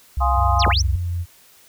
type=tone; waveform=sine; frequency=66 Hz; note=C2; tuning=16 cents sharp; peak=-18 dBFS; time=0.17-0.96 s; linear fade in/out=5 ms
type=chord; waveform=sine; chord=F minor seventh; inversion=none; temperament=equal; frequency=698.5 / 830.6 / 1046.5 / 1244.5 Hz; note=F5 / Ab5 / C6 / Eb6; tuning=0 / 0 / 0 / 0 cents; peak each=-23 dBFS; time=0.2-0.73 s; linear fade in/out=20 ms
type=tone with pitch glide; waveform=sine; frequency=92.5 to 86.81 Hz; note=F#2 to F2; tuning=0 to -10 cents; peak=-21 dBFS; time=0.34-1.26 s; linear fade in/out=50 ms; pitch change=-110 cents; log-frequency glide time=0.55-1.13 s
type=linear two-way sweep; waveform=sine; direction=down then up; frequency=6272 to 84.5 to 6272 Hz; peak=-19 dBFS; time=0.59-0.82 s; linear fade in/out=10 ms; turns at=0.67 s
effects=white hiss -51 dBFS RMS until 1.68 s